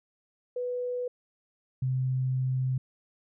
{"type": "tone pair in turn", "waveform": "sine", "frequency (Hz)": [493.9, 129.58], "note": ["B4", "C3"], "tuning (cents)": [0, -16], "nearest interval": "octave + major seventh", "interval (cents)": 2316, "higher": "first", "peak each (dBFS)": [-29, -25], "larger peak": "second", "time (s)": [[0.56, 1.08], [1.82, 2.78]], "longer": "second", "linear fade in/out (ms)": 5, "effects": []}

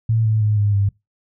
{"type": "tone with pitch steps", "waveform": "sine", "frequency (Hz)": [112.5, 109.23, 106.06, 102.98, 99.99], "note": ["A2", "A2", "G#2", "G#2", "G2"], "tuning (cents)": [39, -12, 37, -14, 35], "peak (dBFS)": -14, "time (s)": [0.09, 0.89], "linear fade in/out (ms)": 5, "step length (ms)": 160, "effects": ["noise-tail reverb RT60 0.2 s tail -23 dB re dry"]}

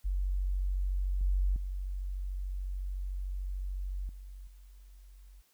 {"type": "tone with level steps", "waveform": "sine", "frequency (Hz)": 46.83, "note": "F#1", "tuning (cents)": 22, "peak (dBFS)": [-28, -25, -33, -43, -50], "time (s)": [0.04, 5.42], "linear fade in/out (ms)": 20, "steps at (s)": [1.21, 1.56, 4.09, 4.47], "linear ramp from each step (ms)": 2, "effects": ["white hiss -69 dBFS RMS until 5.53 s"]}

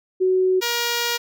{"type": "tone pair in turn", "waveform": ["sine", "5% pulse"], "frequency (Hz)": [372.5, 474.4], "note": ["F#4", "A#4"], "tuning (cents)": [12, 30], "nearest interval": "major third", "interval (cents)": 418, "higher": "second", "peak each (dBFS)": [-15, -9], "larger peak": "second", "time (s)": [[0.2, 0.61], [0.61, 1.18]], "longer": "second", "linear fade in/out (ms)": 20, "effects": []}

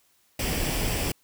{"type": "noise with comb filter", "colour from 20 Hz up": "pink", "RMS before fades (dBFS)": -27, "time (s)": [0.39, 1.12], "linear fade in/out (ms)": 5, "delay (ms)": 0.38, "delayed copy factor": 0.5, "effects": ["white hiss -65 dBFS RMS until 1.23 s"]}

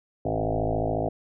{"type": "tone with frequency modulation", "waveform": "sine", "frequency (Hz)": 380, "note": "F#4", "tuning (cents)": 46, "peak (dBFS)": -23, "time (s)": [0.25, 1.09], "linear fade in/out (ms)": 5, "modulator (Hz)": 54.2, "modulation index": 6.5, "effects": []}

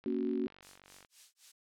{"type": "click train", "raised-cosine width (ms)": 0.3, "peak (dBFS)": -39, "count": 49, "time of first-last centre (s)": [0.04, 1.048], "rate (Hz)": 47.6}
{"type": "chord", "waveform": "sine", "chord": "F# major", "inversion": "first", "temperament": "equal", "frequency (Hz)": [233.1, 277.2, 370], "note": ["A#3", "C#4", "F#4"], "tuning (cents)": [0, 0, 0], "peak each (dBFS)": -35, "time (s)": [0.06, 0.47], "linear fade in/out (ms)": 2}
{"type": "noise with tremolo", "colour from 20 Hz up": "violet", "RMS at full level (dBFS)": -44, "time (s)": [0.62, 1.52], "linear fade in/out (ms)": 10, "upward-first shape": "sine", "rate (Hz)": 3.8, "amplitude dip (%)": 100}
{"effects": ["low-pass 6000 Hz 12 dB/octave"]}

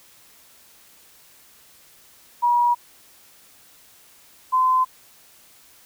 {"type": "tone pair in turn", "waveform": "sine", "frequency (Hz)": [961, 1026.7], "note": ["B5", "C6"], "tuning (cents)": [-48, -33], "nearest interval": "minor second", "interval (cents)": 115, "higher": "second", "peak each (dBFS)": [-15, -15], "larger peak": "neither", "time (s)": [[2.42, 2.75], [4.52, 4.85]], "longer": "neither", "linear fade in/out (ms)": 20, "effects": ["white hiss -52 dBFS RMS until 5.85 s"]}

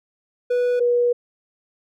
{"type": "tone pair in turn", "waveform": ["triangle", "sine"], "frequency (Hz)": [490.8, 483.5], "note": ["B4", "B4"], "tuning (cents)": [-11, -37], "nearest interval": "unison", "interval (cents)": 26, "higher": "first", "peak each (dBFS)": -15, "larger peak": "neither", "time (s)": [[0.5, 0.8], [0.8, 1.13]], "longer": "second", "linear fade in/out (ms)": 10, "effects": []}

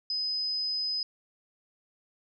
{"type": "tone", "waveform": "sine", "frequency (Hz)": 5030, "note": "D#8", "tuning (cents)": 18, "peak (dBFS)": -28, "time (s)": [0.1, 1.03], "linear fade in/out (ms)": 2, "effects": []}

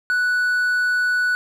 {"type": "tone", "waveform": "triangle", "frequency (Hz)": 1480, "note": "F#6", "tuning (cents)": 0, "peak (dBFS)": -15, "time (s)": [0.1, 1.35], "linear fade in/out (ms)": 0, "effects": []}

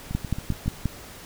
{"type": "two click trains", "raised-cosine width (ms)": 5, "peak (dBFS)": [-19, -11], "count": [5, 5], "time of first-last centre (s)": [[0.11, 0.66], [0.15, 0.857]], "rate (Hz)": [7.27, 5.66], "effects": ["pink hiss -43 dBFS RMS until 1.25 s"]}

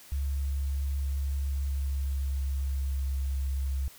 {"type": "tone with pitch glide", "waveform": "sine", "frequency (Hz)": [69.2, 67.62], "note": ["C#2", "C#2"], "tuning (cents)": [-2, -42], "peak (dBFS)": -27, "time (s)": [0.12, 3.88], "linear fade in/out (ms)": 0, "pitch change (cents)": -40, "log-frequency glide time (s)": [1.27, 3.12], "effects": ["white hiss -52 dBFS RMS until 3.98 s"]}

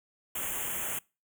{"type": "band-stop noise", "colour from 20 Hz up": "white", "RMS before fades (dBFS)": -34, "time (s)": [0.35, 0.99], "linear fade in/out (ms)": 5, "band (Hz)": [3300, 6500], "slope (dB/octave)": 96, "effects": ["noise-tail reverb RT60 0.3 s tail -25 dB re dry"]}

